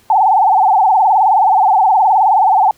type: tone with vibrato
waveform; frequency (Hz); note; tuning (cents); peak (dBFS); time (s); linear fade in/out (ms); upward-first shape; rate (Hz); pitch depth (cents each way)
sine; 814; G#5; -35; -7; 0.1-2.71; 2; sine; 19; 170
effects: pink hiss -50 dBFS RMS until 2.77 s + high-pass 60 Hz 12 dB/octave